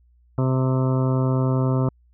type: harmonic tone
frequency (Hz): 130.3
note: C3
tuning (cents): -7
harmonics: 1 / 2 / 3 / 4 / 5 / 7 / 8 / 9 / 10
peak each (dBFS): -19 / -25 / -29 / -31 / -33 / -36 / -37 / -38 / -39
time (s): 0.38-1.89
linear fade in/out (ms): 2
effects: added 60 Hz sine -54 dBFS peak until 2.13 s